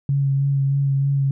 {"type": "tone with vibrato", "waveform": "sine", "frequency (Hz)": 138.4, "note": "C#3", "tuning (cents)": -2, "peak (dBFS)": -16, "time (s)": [0.09, 1.31], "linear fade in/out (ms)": 2, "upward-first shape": "sine", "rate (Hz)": 3.2, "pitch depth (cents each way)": 19, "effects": []}